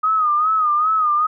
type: tone with vibrato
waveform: sine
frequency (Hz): 1244.5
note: D#6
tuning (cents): 0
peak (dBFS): -14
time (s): 0.03-1.27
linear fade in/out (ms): 10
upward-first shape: sine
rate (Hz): 2.5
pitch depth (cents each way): 80
effects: none

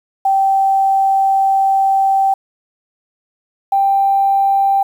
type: tone pair in turn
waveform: sine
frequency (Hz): 778 / 787.5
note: G5 / G5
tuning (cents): -13 / +8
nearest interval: unison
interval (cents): 21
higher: second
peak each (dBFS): -10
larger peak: neither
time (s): 0.25-2.34 / 3.72-4.83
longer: first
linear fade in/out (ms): 5
effects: 7-bit

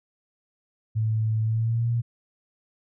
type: tone with pitch glide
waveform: sine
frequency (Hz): 110 to 117.9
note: A2 to A#2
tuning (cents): 0 to +20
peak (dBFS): -21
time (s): 0.95-2.02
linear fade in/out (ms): 20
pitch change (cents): +120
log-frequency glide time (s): 1.43-1.9
effects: none

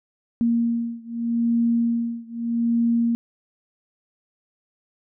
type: beating tone pair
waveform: sine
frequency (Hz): 233.1 / 233.91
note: A#3 / A#3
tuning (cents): 0 / +6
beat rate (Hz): 0.81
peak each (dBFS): -22 / -23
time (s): 0.41-3.15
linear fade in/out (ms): 0
effects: none

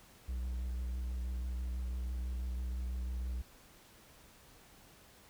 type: tone with vibrato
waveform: triangle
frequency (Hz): 61.9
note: B1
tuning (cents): +5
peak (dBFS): -33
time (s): 0.28-3.42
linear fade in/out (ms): 10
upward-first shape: sine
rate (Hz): 6.1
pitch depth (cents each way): 23
effects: pink hiss -60 dBFS RMS until 5.29 s

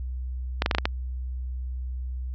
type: clicks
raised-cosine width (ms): 0.3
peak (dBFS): -6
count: 6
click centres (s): 0.621 / 0.661 / 0.712 / 0.749 / 0.784 / 0.855
effects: added 63 Hz sine -29 dBFS peak until 2.34 s + resampled to 16000 Hz

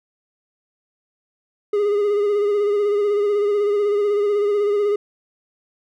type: tone with vibrato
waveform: triangle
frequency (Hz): 411.2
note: G#4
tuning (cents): -17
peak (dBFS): -14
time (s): 1.73-4.96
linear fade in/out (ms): 5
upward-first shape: sine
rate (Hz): 16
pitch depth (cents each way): 37
effects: none

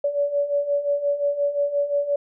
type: beating tone pair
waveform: sine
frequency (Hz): 569 / 574.7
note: C#5 / D5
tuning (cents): +45 / -38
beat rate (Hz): 5.7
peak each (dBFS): -26 / -21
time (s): 0.04-2.16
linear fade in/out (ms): 5
effects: none

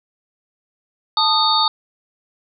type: tone cluster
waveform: sine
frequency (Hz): 881 / 1236 / 3686 / 4470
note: A5 / D#6 / A#7 / C#8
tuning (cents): +2 / -12 / -20 / +14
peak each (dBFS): -19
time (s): 1.17-1.68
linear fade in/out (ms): 2
effects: none

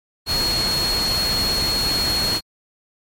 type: tone in noise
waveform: sine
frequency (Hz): 4306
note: C8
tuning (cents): +49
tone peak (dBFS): -19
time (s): 0.26-2.41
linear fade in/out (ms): 50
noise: pink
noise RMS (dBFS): -25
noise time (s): 0.26-2.41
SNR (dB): +3
effects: MP3 64 kbps

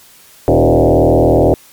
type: tone with frequency modulation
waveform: sine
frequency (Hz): 103.83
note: G#2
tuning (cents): 0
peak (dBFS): -6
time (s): 0.48-1.54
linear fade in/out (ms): 0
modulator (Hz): 81.9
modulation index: 7.3
effects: white hiss -43 dBFS RMS until 1.72 s + MP3 96 kbps

